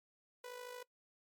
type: tone with amplitude modulation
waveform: sawtooth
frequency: 493.9 Hz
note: B4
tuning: in tune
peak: -40 dBFS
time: 0.44-0.83 s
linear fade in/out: 5 ms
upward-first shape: sine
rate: 53.1 Hz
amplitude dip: 60%
effects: noise-tail reverb RT60 0.1 s tail -21 dB re dry + MP3 96 kbps